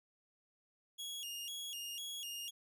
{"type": "tone with vibrato", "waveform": "sawtooth", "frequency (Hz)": 3074, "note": "G7", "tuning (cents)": -35, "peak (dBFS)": -39, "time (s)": [0.98, 2.51], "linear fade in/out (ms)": 20, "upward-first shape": "square", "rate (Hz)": 2, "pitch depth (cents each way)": 140, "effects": []}